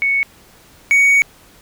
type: tone pair in turn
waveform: sine / triangle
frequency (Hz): 2217 / 2239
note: C#7 / C#7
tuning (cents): 0 / +17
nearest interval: unison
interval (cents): 17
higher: second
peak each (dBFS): -13 / -7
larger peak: second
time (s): 0.02-0.23 / 0.91-1.22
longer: second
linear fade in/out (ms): 0
effects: pink hiss -47 dBFS RMS until 1.61 s